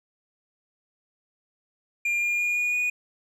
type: tone with pitch steps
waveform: triangle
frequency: 2400 / 2415 / 2431 / 2446 / 2462 Hz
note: D7 / D7 / D#7 / D#7 / D#7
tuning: +37 / +48 / -41 / -30 / -19 cents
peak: -21 dBFS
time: 2.05-2.9 s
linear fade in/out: 5 ms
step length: 170 ms
effects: none